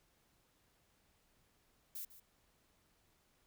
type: noise with echo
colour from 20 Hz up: violet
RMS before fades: -45 dBFS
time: 1.95-2.05 s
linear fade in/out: 5 ms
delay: 150 ms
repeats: 1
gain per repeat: -14 dB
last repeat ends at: 2.2 s
effects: pink hiss -74 dBFS RMS until 3.46 s